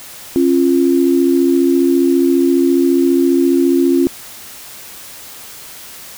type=tone pair together; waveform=sine; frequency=271.4 / 346.1 Hz; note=C#4 / F4; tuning=-36 / -16 cents; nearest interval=major third; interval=420 cents; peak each=-12 dBFS; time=0.36-4.07 s; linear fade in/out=0 ms; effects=white hiss -34 dBFS RMS until 6.17 s